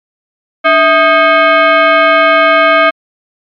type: tone with frequency modulation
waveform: sine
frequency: 293.7 Hz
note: D4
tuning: in tune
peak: -4 dBFS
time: 0.64-2.91 s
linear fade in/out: 20 ms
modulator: 946 Hz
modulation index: 2.1
effects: MP3 64 kbps